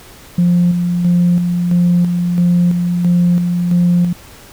sine tone with tremolo, 175.4 Hz, F3, 8 cents sharp, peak -7 dBFS, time 0.38-4.13 s, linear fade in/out 5 ms, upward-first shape square, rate 1.5 Hz, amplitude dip 45%, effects tanh soft clip ceiling -5 dBFS + pink hiss -39 dBFS RMS until 4.52 s

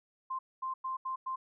sine tone bursts at uneven times, 1046.5 Hz, C6, in tune, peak -33 dBFS, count 5, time 0.3-0.39 / 0.62-0.74 / 0.84-0.97 / 1.05-1.16 / 1.26-1.36 s, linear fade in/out 10 ms, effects none

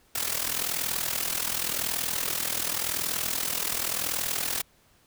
white noise with amplitude modulation, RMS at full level -26 dBFS, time 0.15-4.62 s, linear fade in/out 5 ms, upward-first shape sine, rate 40.9 Hz, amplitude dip 75%, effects pink hiss -62 dBFS RMS until 5.06 s

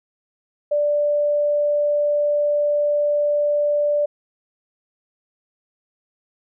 sine tone, 587.3 Hz, D5, in tune, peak -16 dBFS, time 0.71-4.06 s, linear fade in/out 10 ms, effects none

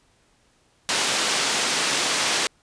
white band-pass noise, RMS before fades -23 dBFS, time 0.89-2.47 s, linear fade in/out 0 ms, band 210 to 5900 Hz, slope 12 dB/octave, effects pink hiss -62 dBFS RMS until 2.62 s + resampled to 22050 Hz

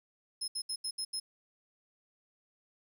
30% pulse tone bursts at uneven times, 5160 Hz, E8, 38 cents flat, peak -30 dBFS, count 6, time 0.41-0.48 / 0.55-0.62 / 0.69-0.76 / 0.84-0.91 / 0.98-1.05 / 1.13-1.2 s, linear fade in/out 10 ms, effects 12-bit

